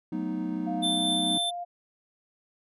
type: chord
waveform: triangle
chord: B dominant seventh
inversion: second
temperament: equal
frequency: 185 / 220 / 246.9 / 311.1 Hz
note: F#3 / A3 / B3 / D#4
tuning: 0 / 0 / 0 / 0 cents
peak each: -32 / -35 / -33 / -30 dBFS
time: 0.12-1.38 s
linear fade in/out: 5 ms
type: tone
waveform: sine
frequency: 701 Hz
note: F5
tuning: 6 cents sharp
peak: -32 dBFS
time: 0.66-1.65 s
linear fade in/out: 20 ms
type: tone with tremolo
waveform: square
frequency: 3549 Hz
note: A7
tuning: 14 cents sharp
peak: -25 dBFS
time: 0.82-1.51 s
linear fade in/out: 20 ms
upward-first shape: triangle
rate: 4.3 Hz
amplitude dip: 25%
effects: resampled to 32000 Hz